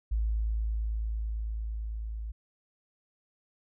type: tone with level ramp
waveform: sine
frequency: 54.5 Hz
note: A1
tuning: 16 cents flat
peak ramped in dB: -25 to -34 dBFS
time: 0.11-2.32 s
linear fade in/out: 10 ms
effects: none